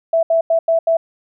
sine tone bursts at uneven times, 659.3 Hz, E5, in tune, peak -11 dBFS, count 5, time 0.13-0.23 / 0.3-0.41 / 0.5-0.59 / 0.68-0.79 / 0.87-0.97 s, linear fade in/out 5 ms, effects none

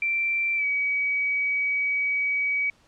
sine tone with pitch glide, 2349 to 2270 Hz, D7 to C#7, 0 to +41 cents, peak -22 dBFS, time 0.02-2.7 s, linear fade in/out 2 ms, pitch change -59 cents, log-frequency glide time 0.56-0.65 s, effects pink hiss -60 dBFS RMS until 2.87 s + low-pass 7000 Hz 12 dB/octave

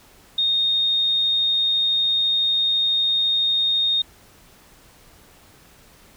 sine tone, 3694 Hz, A#7, 16 cents flat, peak -17 dBFS, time 0.38-4.02 s, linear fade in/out 5 ms, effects pink hiss -51 dBFS RMS until 6.16 s

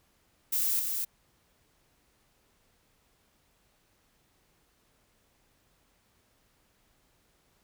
violet noise with echo, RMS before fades -28 dBFS, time 0.52-0.8 s, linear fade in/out 10 ms, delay 250 ms, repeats 1, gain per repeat -4 dB, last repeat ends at 1.05 s, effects pink hiss -69 dBFS RMS until 7.63 s

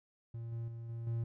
triangle tone with level steps, 115.8 Hz, A#2, 11 cents flat, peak -38 / -35 / -40 / -37 / -31 dBFS, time 0.34-1.24 s, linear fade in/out 5 ms, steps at 0.52 / 0.68 / 0.89 / 1.07 s, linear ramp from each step 2 ms, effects none

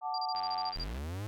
sine chord, D major, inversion first, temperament equal, 740 / 880 / 1174.7 Hz, F#5 / A5 / D6, 0 / 0 / 0 cents, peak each -35 / -36 / -41 dBFS, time 0.01-0.74 s, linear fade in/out 50 ms
sine tone bursts, 4757 Hz, D8, 21 cents sharp, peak -36 dBFS, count 10, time 0.14-0.838 s, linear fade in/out 2 ms, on 41 ms, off 32 ms
click train, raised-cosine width 0.3 ms, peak -33 dBFS, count 59, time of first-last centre 0.35-0.98 s, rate 92.1 Hz
45% pulse linear sweep, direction up, 35 to 110 Hz, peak -36 dBFS, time 0.76-1.27 s, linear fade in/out 0 ms
effects none

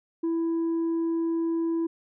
sine tone, 331.1 Hz, E4, 8 cents sharp, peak -21 dBFS, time 0.23-1.87 s, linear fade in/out 10 ms, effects tanh soft clip ceiling -23 dBFS

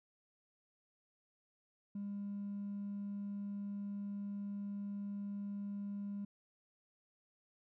sine tone with hard clipping, 201.8 Hz, G#3, 49 cents flat, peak -40 dBFS, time 1.95-6.25 s, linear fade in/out 5 ms, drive 1 dB, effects none

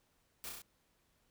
white noise with echo, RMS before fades -45 dBFS, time 0.44-0.49 s, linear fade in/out 0 ms, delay 32 ms, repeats 4, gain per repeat -2 dB, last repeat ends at 0.618 s, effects pink hiss -75 dBFS RMS until 1.3 s

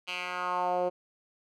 10% pulse tone with band-pass filter sweep, 179.8 Hz, F#3, 49 cents flat, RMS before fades -31 dBFS, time 0.07-0.9 s, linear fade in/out 20 ms, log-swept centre 3000 to 480 Hz, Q 2.7, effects none

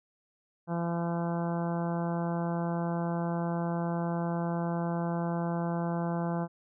harmonic tone, 170.1 Hz, F3, 45 cents flat, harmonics 1 / 2 / 3 / 4 / 5 / 6 / 7 / 8 / 9, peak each -30 / -38 / -39 / -38 / -40 / -43 / -48 / -49 / -49 dBFS, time 0.67-6.48 s, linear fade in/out 50 ms, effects none

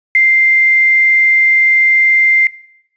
sine tone with quantisation, 2093 Hz, C7, in tune, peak -6 dBFS, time 0.15-2.47 s, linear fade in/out 2 ms, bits 6, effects noise-tail reverb RT60 0.8 s tail -22 dB re dry + resampled to 16000 Hz

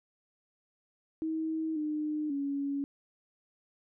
sine tone with pitch steps, 318.8 / 303.4 / 280.6 Hz, D#4 / D#4 / C#4, +42 / -44 / +21 cents, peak -30 dBFS, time 1.22-2.84 s, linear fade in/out 0 ms, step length 540 ms, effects none

